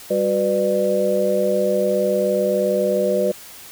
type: tone cluster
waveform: sine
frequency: 196.6 / 369.2 / 496.4 / 596 Hz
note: G3 / F#4 / B4 / D5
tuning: +5 / -4 / +9 / +25 cents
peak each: -25 / -24 / -20 / -20 dBFS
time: 0.1-3.32 s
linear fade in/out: 10 ms
effects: white hiss -40 dBFS RMS until 3.71 s